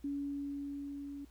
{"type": "tone with level ramp", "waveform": "sine", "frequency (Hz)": 282.8, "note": "C#4", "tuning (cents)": 35, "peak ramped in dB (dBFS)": [-34, -42], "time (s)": [0.04, 1.25], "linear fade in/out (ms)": 5, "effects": ["added 60 Hz sine -57 dBFS peak until 1.3 s", "pink hiss -68 dBFS RMS until 1.3 s"]}